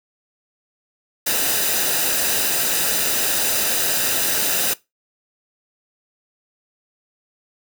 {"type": "noise with comb filter", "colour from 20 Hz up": "white", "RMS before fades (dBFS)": -20, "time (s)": [1.26, 4.74], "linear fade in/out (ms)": 10, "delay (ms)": 0.91, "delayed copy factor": -0.55, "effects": ["noise-tail reverb RT60 0.2 s tail -20 dB re dry"]}